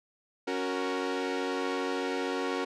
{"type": "chord", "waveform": "sawtooth", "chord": "F# major", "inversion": "second", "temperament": "equal", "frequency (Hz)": [277.2, 370, 466.2], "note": ["C#4", "F#4", "A#4"], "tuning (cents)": [0, 0, 0], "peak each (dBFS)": -30, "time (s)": [0.47, 2.65], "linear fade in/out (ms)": 10, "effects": ["low-pass 5000 Hz 12 dB/octave"]}